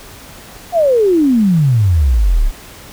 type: exponential sweep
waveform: sine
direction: down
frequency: 726 to 30.87 Hz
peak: -8 dBFS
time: 0.72-2.52 s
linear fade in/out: 50 ms
effects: pink hiss -36 dBFS RMS until 2.92 s